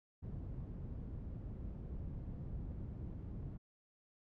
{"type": "low-pass noise", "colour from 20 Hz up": "white", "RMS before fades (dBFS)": -45, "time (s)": [0.22, 3.58], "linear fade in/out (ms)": 20, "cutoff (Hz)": 120, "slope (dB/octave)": 12, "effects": []}